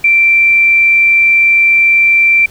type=tone; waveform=sine; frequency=2349 Hz; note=D7; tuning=in tune; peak=-5 dBFS; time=0.04-2.46 s; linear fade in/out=5 ms; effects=pink hiss -39 dBFS RMS until 2.5 s